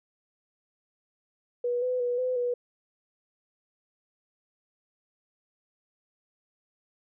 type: tone with pitch steps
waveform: sine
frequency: 485.8 / 503 / 487.6 / 507 / 487.8 Hz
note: B4 / B4 / B4 / B4 / B4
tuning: -29 / +32 / -22 / +45 / -21 cents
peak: -25 dBFS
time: 1.64-2.54 s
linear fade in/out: 5 ms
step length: 180 ms
effects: none